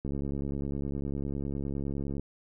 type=click train; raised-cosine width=3 ms; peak=-22 dBFS; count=151; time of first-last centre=0.05-2.196 s; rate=69.9 Hz; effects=none